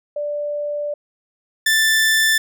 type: tone pair in turn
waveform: sine / sawtooth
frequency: 587.3 / 1766 Hz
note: D5 / A6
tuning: 0 / +6 cents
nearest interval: octave + perfect fifth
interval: 1906 cents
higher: second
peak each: -21 / -10 dBFS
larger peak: second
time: 0.16-0.94 / 1.66-2.38 s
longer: first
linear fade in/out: 5 ms
effects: none